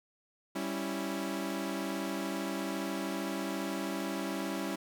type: chord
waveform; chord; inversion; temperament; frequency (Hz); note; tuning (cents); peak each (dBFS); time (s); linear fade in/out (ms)
sawtooth; C# diminished; second; equal; 196 / 277.2 / 329.6; G3 / C#4 / E4; 0 / 0 / 0; -34; 0.55-4.76; 10
effects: none